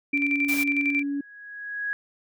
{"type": "tone with tremolo", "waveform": "sine", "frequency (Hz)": 2349, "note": "D7", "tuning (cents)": 0, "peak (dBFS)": -21, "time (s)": [0.13, 1.03], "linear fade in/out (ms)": 10, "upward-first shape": "square", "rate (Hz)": 11, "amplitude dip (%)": 55}
{"type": "tone", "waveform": "sine", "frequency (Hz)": 283.2, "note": "C#4", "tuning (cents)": 37, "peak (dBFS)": -25, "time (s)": [0.13, 1.21], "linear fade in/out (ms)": 5}
{"type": "noise", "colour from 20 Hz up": "white", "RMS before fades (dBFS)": -33, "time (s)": [0.48, 0.64], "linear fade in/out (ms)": 10}
{"type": "tone with exponential growth", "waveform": "sine", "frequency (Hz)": 1661.2, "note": "G#6", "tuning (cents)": 0, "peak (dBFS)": -24, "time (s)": [0.68, 1.93], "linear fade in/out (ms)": 0, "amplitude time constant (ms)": 270}
{"effects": []}